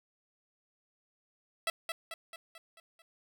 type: tone with echo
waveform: 10% pulse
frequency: 659.3 Hz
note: E5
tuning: in tune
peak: -21 dBFS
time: 1.67-1.7 s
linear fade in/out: 2 ms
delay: 220 ms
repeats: 6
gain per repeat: -5 dB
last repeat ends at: 3.02 s
effects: none